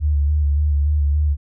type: tone with vibrato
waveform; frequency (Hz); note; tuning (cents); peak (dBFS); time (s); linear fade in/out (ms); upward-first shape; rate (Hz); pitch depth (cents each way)
sine; 73.42; D2; 0; -14; 0-1.37; 50; square; 3.5; 35
effects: none